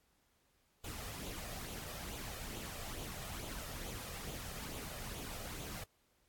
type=noise with flanger; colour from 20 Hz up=pink; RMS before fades=-45 dBFS; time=0.84-5.84 s; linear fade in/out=5 ms; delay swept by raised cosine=0.28 to 1.68 ms; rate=2.3 Hz; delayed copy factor=+0.5; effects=pink hiss -75 dBFS RMS until 6.28 s + AAC 64 kbps